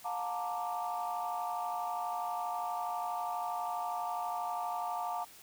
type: chord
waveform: sine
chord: Bb major seventh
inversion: second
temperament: equal with one note detuned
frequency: 712.3 / 880 / 932.3 / 1174.7 Hz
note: F5 / A5 / Bb5 / D6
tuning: +34 / 0 / 0 / 0 cents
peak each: -36 / -39 / -40 / -40 dBFS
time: 0.04-5.25 s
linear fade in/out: 20 ms
effects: tanh soft clip ceiling -26 dBFS + white hiss -55 dBFS RMS until 5.42 s